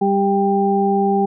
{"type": "harmonic tone", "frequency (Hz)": 197.8, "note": "G3", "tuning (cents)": 16, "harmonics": [1, 2, 4], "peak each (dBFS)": [-18, -18, -18], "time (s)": [0.01, 1.26], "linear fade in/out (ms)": 10, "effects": []}